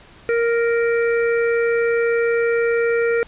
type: harmonic tone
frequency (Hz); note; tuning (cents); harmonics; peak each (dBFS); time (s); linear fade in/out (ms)
466.2; A#4; 0; 1 / 3 / 4 / 5; -16 / -26 / -28 / -30; 0.29-3.23; 0
effects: pink hiss -46 dBFS RMS until 3.27 s + resampled to 8000 Hz